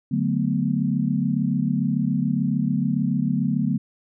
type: chord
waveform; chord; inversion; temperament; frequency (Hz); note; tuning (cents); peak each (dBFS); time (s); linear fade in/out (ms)
sine; B minor seventh; first; equal; 146.83 / 185 / 220 / 246.9; D3 / F#3 / A3 / B3; 0 / 0 / 0 / 0; -25; 0.11-3.78; 10
effects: none